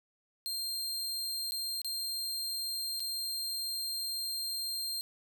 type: tone with dropouts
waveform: sawtooth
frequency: 4186 Hz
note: C8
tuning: in tune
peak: -31 dBFS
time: 0.46-5.01 s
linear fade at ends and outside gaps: 0 ms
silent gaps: 1.51-1.52 / 1.817-1.846 / 2.996-3.003 s
effects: none